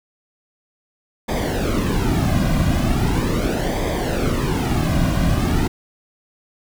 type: noise with flanger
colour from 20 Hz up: brown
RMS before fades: -19 dBFS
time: 1.28-5.68 s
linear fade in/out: 10 ms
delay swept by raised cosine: 0.71 to 2.31 ms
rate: 0.39 Hz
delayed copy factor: -0.7
effects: none